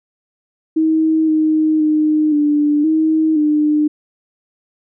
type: tone with pitch steps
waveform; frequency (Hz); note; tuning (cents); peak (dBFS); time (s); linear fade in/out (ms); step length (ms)
sine; 317.5 / 311.9 / 306.8 / 295.2 / 315.9 / 300.9; D#4 / D#4 / D#4 / D4 / D#4 / D4; +35 / +4 / -24 / +9 / +26 / +42; -11; 0.76-3.88; 10; 520
effects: none